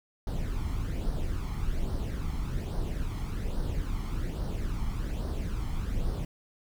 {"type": "noise with flanger", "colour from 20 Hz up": "brown", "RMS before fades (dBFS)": -31, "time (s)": [0.27, 6.25], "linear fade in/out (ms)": 2, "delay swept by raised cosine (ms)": [0.2, 0.96], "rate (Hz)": 1.2, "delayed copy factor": 0.6, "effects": []}